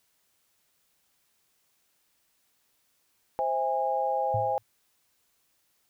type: chord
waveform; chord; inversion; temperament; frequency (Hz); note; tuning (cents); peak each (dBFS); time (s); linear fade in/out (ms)
sine; C augmented; none; just; 523.3 / 654.1 / 817.6; C5 / E5 / G#5; 0 / -14 / -27; -30 / -32 / -27; 3.39-4.58; 0
type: tone with exponential decay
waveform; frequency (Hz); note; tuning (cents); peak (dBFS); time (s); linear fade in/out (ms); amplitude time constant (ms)
sine; 109.4; A2; -9; -26; 4.34-4.63; 5; 61
effects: white hiss -71 dBFS RMS until 5.89 s